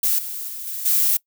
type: noise with level steps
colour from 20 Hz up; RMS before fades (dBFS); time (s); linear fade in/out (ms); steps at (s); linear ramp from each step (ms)
violet; -19 / -30 / -32 / -29 / -18; 0.03-1.17; 5; 0.18 / 0.48 / 0.66 / 0.85; 10
effects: noise-tail reverb RT60 0.1 s tail -23 dB re dry